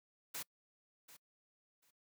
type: noise with echo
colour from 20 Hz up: white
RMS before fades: -43 dBFS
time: 0.34-0.43 s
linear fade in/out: 10 ms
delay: 740 ms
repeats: 2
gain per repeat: -15 dB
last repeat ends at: 1.91 s
effects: noise-tail reverb RT60 0.1 s tail -25 dB re dry + high-pass 150 Hz 12 dB/octave